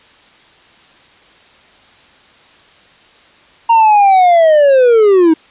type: linear sweep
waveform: triangle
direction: down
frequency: 932.3 to 310.1 Hz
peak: -3 dBFS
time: 3.69-5.34 s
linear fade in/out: 10 ms
effects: white hiss -45 dBFS RMS until 5.5 s + resampled to 8000 Hz